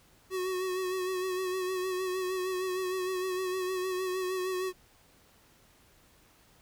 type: tone with vibrato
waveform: square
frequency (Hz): 370.8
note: F#4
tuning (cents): +4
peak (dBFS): -31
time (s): 0.3-4.73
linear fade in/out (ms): 50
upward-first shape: sine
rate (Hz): 6.5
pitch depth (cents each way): 35
effects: pink hiss -62 dBFS RMS until 6.61 s